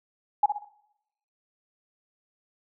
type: tone with echo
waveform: sine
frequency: 830 Hz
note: G#5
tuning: 1 cent flat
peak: -15 dBFS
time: 0.43-0.46 s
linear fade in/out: 5 ms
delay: 63 ms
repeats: 3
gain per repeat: -8 dB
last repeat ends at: 0.649 s
effects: noise-tail reverb RT60 0.8 s tail -18 dB re dry